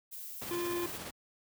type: noise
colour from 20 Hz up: violet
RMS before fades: -44 dBFS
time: 0.11-0.99 s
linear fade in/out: 20 ms
type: noise with tremolo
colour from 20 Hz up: pink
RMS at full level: -41 dBFS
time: 0.41-1.11 s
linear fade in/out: 10 ms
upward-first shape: sine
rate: 17 Hz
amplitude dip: 35%
type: harmonic tone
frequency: 347.5 Hz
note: F4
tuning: 9 cents flat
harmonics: 1 / 3 / 5 / 7 / 9 / 10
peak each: -33 / -42 / -50 / -50 / -56 / -54 dBFS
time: 0.51-0.86 s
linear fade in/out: 0 ms
effects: high-pass 100 Hz 12 dB/octave